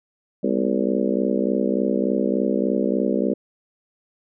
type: harmonic tone with a mistuned harmonic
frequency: 63.4 Hz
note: B1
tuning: 46 cents sharp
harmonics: 3 / 4 / 5 / 6 / 7 / 8 / 9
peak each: -24 / -25 / -26 / -27 / -27 / -28 / -29 dBFS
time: 0.43-3.34 s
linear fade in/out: 10 ms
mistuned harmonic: 3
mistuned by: +120 cents
effects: none